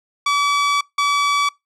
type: tone bursts at uneven times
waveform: sawtooth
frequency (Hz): 1146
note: D6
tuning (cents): -43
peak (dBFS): -11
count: 2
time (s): 0.26-0.81 / 0.98-1.49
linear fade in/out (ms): 5
effects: noise-tail reverb RT60 0.2 s tail -25 dB re dry + low-pass 6000 Hz 12 dB/octave